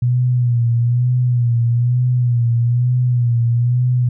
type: tone with vibrato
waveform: sine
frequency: 121.2 Hz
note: B2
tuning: 32 cents flat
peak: -12 dBFS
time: 0.02-4.09 s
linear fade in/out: 5 ms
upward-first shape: sine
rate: 1.1 Hz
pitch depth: 56 cents each way
effects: none